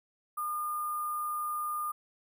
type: tone with sample-and-hold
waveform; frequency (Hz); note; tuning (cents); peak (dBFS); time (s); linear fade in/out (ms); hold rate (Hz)
sine; 1212; D#6; -46; -31; 0.37-1.92; 10; 11025
effects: none